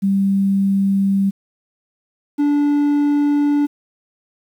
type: tone pair in turn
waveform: sine / triangle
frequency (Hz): 196 / 290.4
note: G3 / D4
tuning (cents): 0 / -19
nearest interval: perfect fifth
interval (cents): 681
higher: second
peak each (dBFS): -13 / -11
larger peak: second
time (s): 0.02-1.31 / 2.38-3.67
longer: neither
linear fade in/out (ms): 20
effects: 8-bit